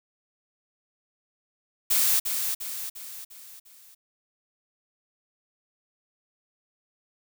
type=noise with echo; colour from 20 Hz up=blue; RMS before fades=-22 dBFS; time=1.9-2.2 s; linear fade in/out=10 ms; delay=350 ms; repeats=5; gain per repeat=-6 dB; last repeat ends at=3.95 s; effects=none